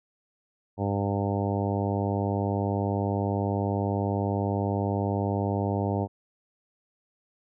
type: harmonic tone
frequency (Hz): 100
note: G2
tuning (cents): +35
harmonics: 1 / 2 / 3 / 4 / 5 / 6 / 7 / 8 / 9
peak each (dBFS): -28 / -31 / -33 / -34 / -35 / -36 / -36 / -37 / -38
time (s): 0.77-6.08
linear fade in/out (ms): 50
effects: none